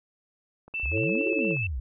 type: click train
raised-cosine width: 1 ms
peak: -34 dBFS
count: 16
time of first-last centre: 0.68-1.568 s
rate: 16.9 Hz
type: tone with vibrato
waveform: sine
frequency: 2637 Hz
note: E7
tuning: in tune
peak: -28 dBFS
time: 0.74-1.67 s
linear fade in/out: 5 ms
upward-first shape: square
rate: 4.5 Hz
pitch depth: 15 cents each way
type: exponential two-way sweep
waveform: sine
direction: up then down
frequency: 55.6 to 410.8 to 55.6 Hz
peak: -28 dBFS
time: 0.83-1.8 s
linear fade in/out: 5 ms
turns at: 1.29 s
type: harmonic tone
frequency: 110 Hz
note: A2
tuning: in tune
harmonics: 3 / 4 / 5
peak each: -29 / -30 / -32 dBFS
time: 0.91-1.57 s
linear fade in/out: 50 ms
effects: none